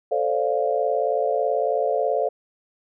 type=chord; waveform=sine; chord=D minor seventh; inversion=second; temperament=equal with one note detuned; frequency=440 / 523.3 / 581.6 / 698.5 Hz; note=A4 / C5 / D5 / F5; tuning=0 / 0 / -17 / 0 cents; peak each=-25 dBFS; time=0.11-2.29 s; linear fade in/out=10 ms; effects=none